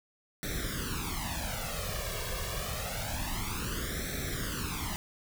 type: noise with flanger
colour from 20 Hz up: pink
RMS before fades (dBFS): -35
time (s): 0.43-4.96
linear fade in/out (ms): 0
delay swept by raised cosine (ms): 0.51 to 1.81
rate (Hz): 0.27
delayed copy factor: +0.9
effects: none